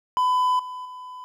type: tone with level steps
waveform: triangle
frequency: 1004 Hz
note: B5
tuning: 28 cents sharp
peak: -16 / -30 / -34 dBFS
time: 0.17-1.24 s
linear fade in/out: 0 ms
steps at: 0.59 / 0.85 s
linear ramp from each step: 5 ms
effects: none